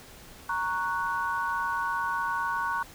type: chord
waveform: sine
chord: F# major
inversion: first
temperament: equal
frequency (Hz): 932.3 / 1108.7 / 1480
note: A#5 / C#6 / F#6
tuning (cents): 0 / 0 / 0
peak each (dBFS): -31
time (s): 0.49-2.83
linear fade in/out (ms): 5
effects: pink hiss -49 dBFS RMS until 2.94 s